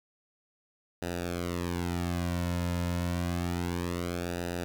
sawtooth tone with flanger, 87.31 Hz, F2, in tune, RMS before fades -32 dBFS, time 1.02-4.64 s, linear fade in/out 0 ms, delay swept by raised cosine 0.91 to 2.61 ms, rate 0.29 Hz, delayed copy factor -0.95, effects none

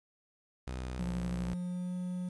sawtooth tone with vibrato, 63.2 Hz, B1, 41 cents sharp, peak -33 dBFS, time 0.67-1.54 s, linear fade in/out 5 ms, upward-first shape sine, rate 3.5 Hz, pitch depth 10 cents each way
triangle tone with pitch glide, 177.2 to 180.51 Hz, F3 to F#3, +25 to -43 cents, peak -32 dBFS, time 0.99-2.29 s, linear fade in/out 5 ms, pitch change +32 cents, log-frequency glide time 1.39-1.94 s
effects resampled to 22050 Hz + 10-bit

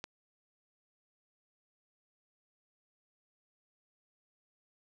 click, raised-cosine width 0.2 ms, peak -23 dBFS, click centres 0.041 s, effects none

